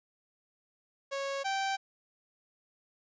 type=tone pair in turn; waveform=sawtooth; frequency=551 / 779.2 Hz; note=C#5 / G5; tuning=-11 / -11 cents; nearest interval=tritone; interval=600 cents; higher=second; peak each=-29 / -26 dBFS; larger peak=second; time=1.11-1.44 / 1.44-1.77 s; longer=neither; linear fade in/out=20 ms; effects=resampled to 16000 Hz + 11-bit